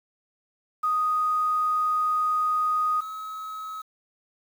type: tone pair in turn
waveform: sine / triangle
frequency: 1244.5 / 1281.7 Hz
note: D#6 / E6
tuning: 0 / -49 cents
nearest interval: minor second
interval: 51 cents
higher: second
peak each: -21 / -31 dBFS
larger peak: first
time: 0.83-3.01 / 3.01-3.82 s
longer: first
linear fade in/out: 10 ms
effects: 8-bit